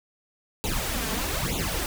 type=noise with flanger; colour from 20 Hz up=pink; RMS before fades=-28 dBFS; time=0.64-1.86 s; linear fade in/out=0 ms; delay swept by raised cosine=0.28 to 4.58 ms; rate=1.1 Hz; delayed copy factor=+0.85; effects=none